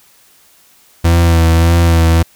40% pulse tone with vibrato, 83.5 Hz, E2, 23 cents sharp, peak -6 dBFS, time 1.04-2.23 s, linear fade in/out 10 ms, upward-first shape sine, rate 1.7 Hz, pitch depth 30 cents each way, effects white hiss -48 dBFS RMS until 2.35 s

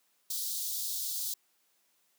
white high-pass noise, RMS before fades -35 dBFS, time 0.3-1.34 s, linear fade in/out 5 ms, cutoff 3600 Hz, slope 48 dB/octave, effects white hiss -72 dBFS RMS until 2.18 s + high-pass 200 Hz 12 dB/octave

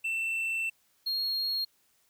triangle tone pair in turn, 2679 / 4274 Hz, E7 / C8, +27 / +36 cents, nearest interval minor sixth, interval 809 cents, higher second, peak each -27 dBFS, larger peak neither, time 0.04-0.7 / 1.06-1.65 s, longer first, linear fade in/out 10 ms, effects white hiss -69 dBFS RMS until 2.09 s

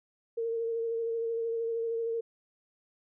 sine tone with vibrato, 458.7 Hz, A#4, 28 cents flat, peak -29 dBFS, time 0.37-2.21 s, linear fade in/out 10 ms, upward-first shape sine, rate 13 Hz, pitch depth 22 cents each way, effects none

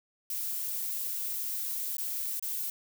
violet noise with dropouts, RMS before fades -34 dBFS, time 0.3-2.7 s, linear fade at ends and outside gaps 2 ms, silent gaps 1.969-1.982 / 2.396-2.425 s, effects none

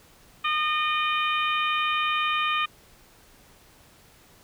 harmonic tone, 611 Hz, D#5, 32 cents flat, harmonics 2 / 3 / 4 / 5 / 6, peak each -25 / -33 / -28 / -31 / -36 dBFS, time 0.44-2.66 s, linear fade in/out 10 ms, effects pink hiss -55 dBFS RMS until 4.43 s

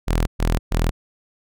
sawtooth tone bursts, 41.2 Hz, E1, in tune, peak -13 dBFS, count 3, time 0.07-0.91 s, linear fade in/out 20 ms, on 200 ms, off 120 ms, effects none

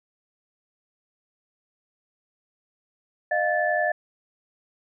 sine tone cluster, 613 / 704 / 1744 Hz, D#5 / F5 / A6, -26 / +14 / -16 cents, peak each -25 dBFS, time 3.31-3.92 s, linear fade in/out 5 ms, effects none

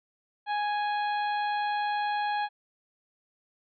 harmonic tone, 830.6 Hz, G#5, in tune, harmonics 1 / 2 / 3 / 4 / 5, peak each -27 / -35 / -42 / -43 / -46 dBFS, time 0.46-2.49 s, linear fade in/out 50 ms, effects none

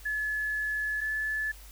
sine tone pair in turn, 1713 / 1729.9 Hz, A6 / A6, -47 / -30 cents, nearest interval unison, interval 17 cents, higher second, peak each -28 dBFS, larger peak neither, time 0.05-1.01 / 1.01-1.52 s, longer first, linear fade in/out 10 ms, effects added 50 Hz sine -47 dBFS peak until 1.71 s + white hiss -53 dBFS RMS until 1.71 s

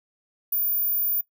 sine tone, 14830 Hz, A#9, 10 cents flat, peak -20 dBFS, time 0.52-1.21 s, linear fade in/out 5 ms, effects noise-tail reverb RT60 0.1 s tail -17 dB re dry + tanh soft clip ceiling -18 dBFS

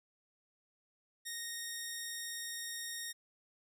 10% pulse tone, 1859 Hz, A#6, 5 cents flat, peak -31 dBFS, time 1.25-3.13 s, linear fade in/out 20 ms, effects none

